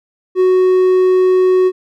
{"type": "tone", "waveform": "triangle", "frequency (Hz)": 370.1, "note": "F#4", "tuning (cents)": 0, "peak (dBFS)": -6, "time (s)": [0.35, 1.72], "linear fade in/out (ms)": 50, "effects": []}